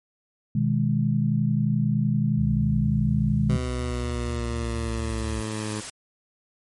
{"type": "chord", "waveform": "sine", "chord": "G# minor", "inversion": "first", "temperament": "just", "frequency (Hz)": [124.59, 155.74, 207.7], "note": ["B2", "D#3", "G#3"], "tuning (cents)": [16, 2, 0], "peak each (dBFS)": -24, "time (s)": [0.55, 3.57], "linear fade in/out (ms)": 5}
{"type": "tone with vibrato", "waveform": "sine", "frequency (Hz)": 67, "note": "C2", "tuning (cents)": 42, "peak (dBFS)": -28, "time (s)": [2.37, 5.42], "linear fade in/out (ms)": 20, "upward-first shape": "square", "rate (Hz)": 4.2, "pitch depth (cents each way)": 150}
{"type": "noise with exponential growth", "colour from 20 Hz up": "white", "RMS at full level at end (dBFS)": -35, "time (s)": [2.4, 5.9], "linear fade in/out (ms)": 5, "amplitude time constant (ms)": 760}
{"type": "exponential sweep", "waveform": "15% pulse", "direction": "down", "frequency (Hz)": [126.7, 106.2], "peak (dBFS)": -22, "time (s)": [3.49, 5.81], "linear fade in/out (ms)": 10}
{"effects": ["MP3 48 kbps"]}